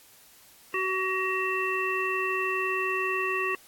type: harmonic tone with a mistuned harmonic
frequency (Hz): 376.6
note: F#4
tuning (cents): +31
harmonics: 1 / 3 / 5 / 7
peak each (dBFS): -31 / -31 / -31 / -31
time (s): 0.74-3.55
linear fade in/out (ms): 2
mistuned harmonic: 7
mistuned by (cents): +35
effects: white hiss -55 dBFS RMS until 3.67 s + AAC 64 kbps